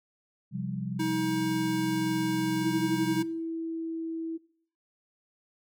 sine chord, C suspended fourth, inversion none, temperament just, 130.81 / 174.42 / 196.22 Hz, C3 / F3 / G3, 0 / -2 / +2 cents, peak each -35 dBFS, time 0.51-3.25 s, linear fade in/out 50 ms
square tone, 317.6 Hz, D#4, 36 cents sharp, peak -28 dBFS, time 0.99-3.23 s, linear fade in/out 10 ms
sine tone with pitch glide, 329.6 to 326.6 Hz, E4 to E4, 0 to -16 cents, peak -31 dBFS, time 2.62-4.38 s, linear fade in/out 20 ms, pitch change -16 cents, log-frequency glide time 2.76-4.07 s
effects noise-tail reverb RT60 0.6 s tail -21 dB re dry

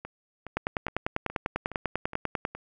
two click trains, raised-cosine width 0.5 ms, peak -12 / -23 dBFS, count 20 / 7, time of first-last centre 0.57-2.451 / 0.05-2.55 s, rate 10.1 / 2.4 Hz, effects none

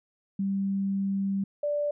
sine tone pair in turn, 196 / 585.9 Hz, G3 / D5, 0 / -4 cents, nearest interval octave + perfect fifth, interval 1896 cents, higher second, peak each -25 dBFS, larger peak neither, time 0.39-1.44 / 1.63-1.91 s, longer first, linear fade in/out 5 ms, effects none

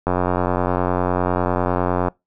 click train, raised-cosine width 1 ms, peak -5 dBFS, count 182, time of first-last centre 0.07-2.083 s, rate 89.9 Hz, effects noise-tail reverb RT60 0.2 s tail -25 dB re dry

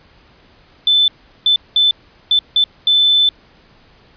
sine tone bursts at uneven times, 3520 Hz, A7, in tune, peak -9 dBFS, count 6, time 0.87-1.08 / 1.46-1.56 / 1.76-1.91 / 2.31-2.39 / 2.56-2.64 / 2.87-3.29 s, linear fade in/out 2 ms, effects pink hiss -49 dBFS RMS until 4.16 s + resampled to 11025 Hz

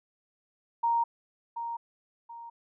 sine tone with echo, 932.3 Hz, A#5, in tune, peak -23 dBFS, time 0.83-1.04 s, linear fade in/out 10 ms, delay 730 ms, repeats 2, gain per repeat -9 dB, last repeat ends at 2.5 s, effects none

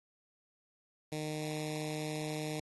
10% pulse tone with notch filter, 153.4 Hz, D#3, 24 cents flat, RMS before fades -38 dBFS, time 1.12-2.6 s, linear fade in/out 2 ms, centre 1200 Hz, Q 0.71, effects AAC 32 kbps

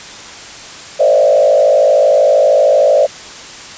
sine tone with frequency modulation, 587.3 Hz, D5, in tune, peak -6 dBFS, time 0.99-3.07 s, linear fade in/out 20 ms, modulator 52.9 Hz, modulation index 1.4, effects white hiss -31 dBFS RMS until 3.77 s + resampled to 16000 Hz

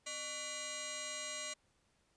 sine tone with frequency modulation, 2349 Hz, D7, in tune, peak -40 dBFS, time 0.06-1.54 s, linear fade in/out 10 ms, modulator 870 Hz, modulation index 6.6, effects pink hiss -75 dBFS RMS until 2.16 s + resampled to 22050 Hz

